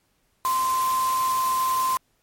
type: tone in noise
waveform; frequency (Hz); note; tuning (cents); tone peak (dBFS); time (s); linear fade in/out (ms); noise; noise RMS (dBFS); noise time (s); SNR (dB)
sine; 1039; C6; -12; -20; 0.45-1.97; 0; white; -33; 0.45-1.97; +10
effects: pink hiss -68 dBFS RMS until 2.22 s + MP3 64 kbps